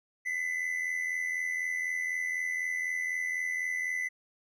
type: tone pair together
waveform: triangle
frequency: 2002 / 2086 Hz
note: B6 / C7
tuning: +23 / -6 cents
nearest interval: minor second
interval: 71 cents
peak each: -29 / -36 dBFS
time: 0.25-4.09 s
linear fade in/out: 20 ms
effects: none